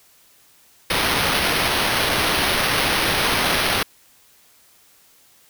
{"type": "noise with sample-and-hold", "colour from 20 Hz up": "white", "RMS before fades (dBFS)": -20, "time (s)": [0.9, 3.83], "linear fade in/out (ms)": 5, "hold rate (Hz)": 7350, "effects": ["white hiss -54 dBFS RMS until 5.49 s"]}